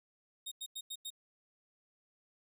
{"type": "tone bursts", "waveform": "sawtooth", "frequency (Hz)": 3715, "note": "A#7", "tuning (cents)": -7, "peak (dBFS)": -37, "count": 5, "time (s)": [0.46, 1.104], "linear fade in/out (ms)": 10, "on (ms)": 56, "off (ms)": 91, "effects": []}